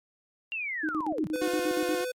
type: linear sweep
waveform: sine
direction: down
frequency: 2794 to 136.1 Hz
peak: -30 dBFS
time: 0.52-1.27 s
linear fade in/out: 0 ms
type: tone with tremolo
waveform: sine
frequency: 311.1 Hz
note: D#4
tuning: in tune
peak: -27 dBFS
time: 0.83-2.01 s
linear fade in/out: 10 ms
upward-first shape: square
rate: 8.5 Hz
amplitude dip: 80%
type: tone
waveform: square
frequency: 502 Hz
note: B4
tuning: 28 cents sharp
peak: -31 dBFS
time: 1.33-2.12 s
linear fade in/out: 10 ms
type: tone with vibrato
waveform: sawtooth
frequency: 359 Hz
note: F4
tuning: 48 cents sharp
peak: -26 dBFS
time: 1.41-2.05 s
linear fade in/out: 10 ms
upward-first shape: triangle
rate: 8.2 Hz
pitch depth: 33 cents each way
effects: MP3 64 kbps